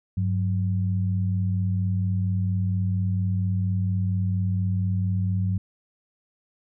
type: tone pair together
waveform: sine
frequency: 98.39 / 182.7 Hz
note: G2 / F#3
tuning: +7 / -22 cents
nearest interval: major seventh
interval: 1071 cents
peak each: -22 / -28 dBFS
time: 0.17-5.58 s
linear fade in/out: 5 ms
effects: none